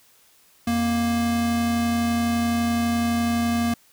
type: tone pair together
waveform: square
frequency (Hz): 88.69 / 234.2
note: F2 / A#3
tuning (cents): +27 / +8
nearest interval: octave + perfect fourth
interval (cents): 1681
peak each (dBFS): -32 / -21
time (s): 0.67-3.74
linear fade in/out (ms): 5
effects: white hiss -57 dBFS RMS until 3.92 s